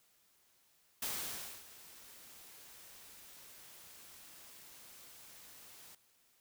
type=noise with ADSR envelope; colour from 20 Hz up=white; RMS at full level=-38 dBFS; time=1.02-5.95 s; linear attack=5 ms; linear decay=600 ms; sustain=-18 dB; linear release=3 ms; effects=white hiss -71 dBFS RMS until 6.4 s